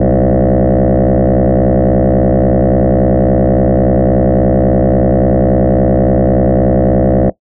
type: tone with frequency modulation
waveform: sine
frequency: 196 Hz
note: G3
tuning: in tune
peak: -5 dBFS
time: 0-7.3 s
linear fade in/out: 5 ms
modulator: 63.6 Hz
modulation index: 7.1
effects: noise-tail reverb RT60 0.1 s tail -17 dB re dry + tanh soft clip ceiling -4 dBFS